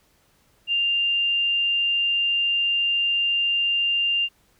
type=tone; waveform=sine; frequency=2794 Hz; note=F7; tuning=in tune; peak=-19 dBFS; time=0.67-4.29 s; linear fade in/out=50 ms; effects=pink hiss -62 dBFS RMS until 4.59 s